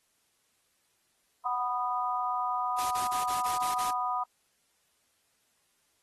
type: chord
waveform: sine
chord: B major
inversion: second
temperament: just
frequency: 740.8 / 987.8 / 1234.7 Hz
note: F#5 / B5 / D#6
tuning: +2 / 0 / -14 cents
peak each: -33 / -32 / -32 dBFS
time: 1.45-4.24 s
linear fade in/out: 10 ms
type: noise bursts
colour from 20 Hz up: white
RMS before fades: -37 dBFS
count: 7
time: 2.78-3.912 s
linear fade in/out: 10 ms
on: 130 ms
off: 37 ms
effects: white hiss -72 dBFS RMS until 6.02 s + AAC 32 kbps